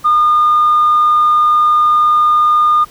sine tone, 1217 Hz, D#6, 39 cents flat, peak -6 dBFS, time 0.04-2.85 s, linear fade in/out 20 ms, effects tanh soft clip ceiling -4 dBFS + pink hiss -41 dBFS RMS until 2.9 s

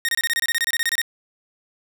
sawtooth tone bursts, 1855 Hz, A#6, 9 cents flat, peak -15 dBFS, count 16, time 0.05-1.016 s, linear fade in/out 0 ms, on 36 ms, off 26 ms, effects none

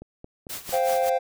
click train, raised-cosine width 2 ms, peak -27 dBFS, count 4, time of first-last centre 0.02-0.693 s, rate 4.46 Hz
white noise with tremolo, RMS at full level -33 dBFS, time 0.49-1.1 s, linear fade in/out 10 ms, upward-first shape sine, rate 5.3 Hz, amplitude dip 80%
triangle chord, C suspended fourth, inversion none, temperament equal, 523.3 / 698.5 / 784 Hz, C5 / F5 / G5, 0 / 0 / 0 cents, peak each -21 / -23 / -25 dBFS, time 0.72-1.19 s, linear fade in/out 20 ms
effects none

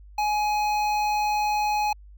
square tone with notch filter, 840 Hz, G#5, 19 cents sharp, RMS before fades -24 dBFS, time 0.18-1.93 s, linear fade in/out 5 ms, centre 10000 Hz, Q 0.55, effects added 50 Hz sine -44 dBFS peak until 2.17 s

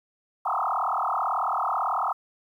sine tone with frequency modulation, 1011 Hz, B5, 40 cents sharp, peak -23 dBFS, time 0.45-2.13 s, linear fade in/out 10 ms, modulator 38.2 Hz, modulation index 7.7, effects 10-bit

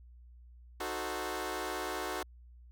15% pulse chord, D# diminished seventh, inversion none, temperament equal, 311.1 / 370 / 440 / 523.3 Hz, D#4 / F#4 / A4 / C5, 0 / 0 / 0 / 0 cents, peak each -36 / -32 / -35 / -37 dBFS, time 0.8-2.23 s, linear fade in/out 5 ms, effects added 60 Hz sine -52 dBFS peak until 2.71 s

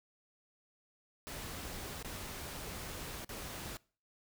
pink noise with dropouts, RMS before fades -44 dBFS, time 1.27-3.77 s, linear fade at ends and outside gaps 0 ms, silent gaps 2.026-2.047 / 3.246-3.292 s, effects noise-tail reverb RT60 0.4 s tail -23 dB re dry

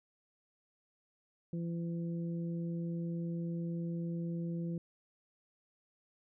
harmonic tone, 169.1 Hz, E3, 44 cents sharp, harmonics 1 / 2 / 3, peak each -35 / -44 / -50 dBFS, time 1.53-4.78 s, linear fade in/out 2 ms, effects none

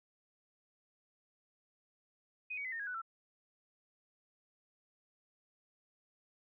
sine tone with pitch steps, 2500 / 2253 / 2031 / 1830.1 / 1649.4 / 1486.5 / 1339.7 Hz, D#7 / C#7 / B6 / A#6 / G#6 / F#6 / E6, +8 / +28 / +48 / -32 / -12 / +8 / +28 cents, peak -38 dBFS, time 2.5-3.018 s, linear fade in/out 10 ms, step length 74 ms, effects none

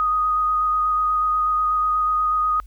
sine tone with vibrato, 1244.5 Hz, D#6, in tune, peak -17 dBFS, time 0-2.6 s, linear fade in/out 0 ms, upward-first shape square, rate 8.2 Hz, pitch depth 10 cents each way, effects added 50 Hz sine -38 dBFS peak until 2.66 s + white hiss -62 dBFS RMS until 2.66 s

